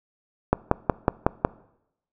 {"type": "click train", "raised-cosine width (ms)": 1, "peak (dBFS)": -3, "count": 6, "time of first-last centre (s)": [0.53, 1.449], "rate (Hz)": 5.44, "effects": ["noise-tail reverb RT60 0.8 s tail -21 dB re dry"]}